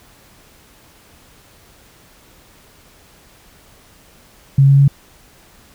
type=tone with pitch steps; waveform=sine; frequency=137.2 / 138.47 / 139.76 Hz; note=C#3 / C#3 / C#3; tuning=-17 / -2 / +15 cents; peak=-6 dBFS; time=4.58-4.88 s; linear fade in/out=5 ms; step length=100 ms; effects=pink hiss -48 dBFS RMS until 5.74 s